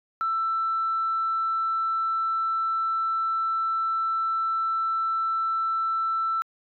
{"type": "tone", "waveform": "sine", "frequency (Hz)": 1330, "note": "E6", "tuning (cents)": 15, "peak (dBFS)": -22, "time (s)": [0.21, 6.42], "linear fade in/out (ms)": 0, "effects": ["tanh soft clip ceiling -18 dBFS"]}